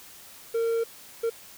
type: tone bursts at uneven times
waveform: triangle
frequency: 459 Hz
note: A#4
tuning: 27 cents flat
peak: -21 dBFS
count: 2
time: 0.54-0.84 / 1.23-1.3 s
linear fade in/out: 10 ms
effects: white hiss -48 dBFS RMS until 1.57 s